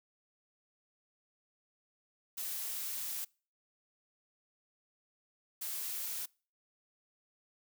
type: noise bursts at uneven times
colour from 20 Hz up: blue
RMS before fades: -39 dBFS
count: 2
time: 2.37-3.25 / 5.61-6.26 s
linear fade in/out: 10 ms
effects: noise-tail reverb RT60 0.4 s tail -26 dB re dry